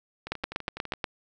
two click trains, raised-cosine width 0.3 ms, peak -12 / -21 dBFS, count 7 / 9, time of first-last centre 0.32-1.042 / 0.27-0.937 s, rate 8.31 / 12 Hz, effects none

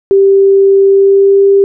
sine tone with pitch glide, 392 to 395.6 Hz, G4 to G4, 0 to +16 cents, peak -3 dBFS, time 0.11-1.64 s, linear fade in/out 0 ms, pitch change +16 cents, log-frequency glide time 0.86-1.45 s, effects none

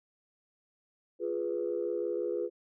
sine chord, F diminished, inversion none, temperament equal, 349.2 / 415.3 / 493.9 Hz, F4 / Ab4 / Cb5, 0 / 0 / 0 cents, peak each -34 dBFS, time 1.19-2.5 s, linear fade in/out 50 ms, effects tanh soft clip ceiling -21 dBFS

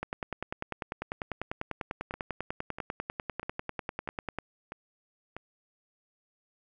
two click trains, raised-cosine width 0.5 ms, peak -24 / -18 dBFS, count 6 / 45, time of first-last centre 2.14-5.366 / 0.03-4.386 s, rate 1.55 / 10.1 Hz, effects none

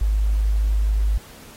sine tone, 51.91 Hz, G#1, in tune, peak -16 dBFS, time 0.01-1.18 s, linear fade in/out 5 ms, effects pink hiss -45 dBFS RMS until 1.56 s + AAC 48 kbps

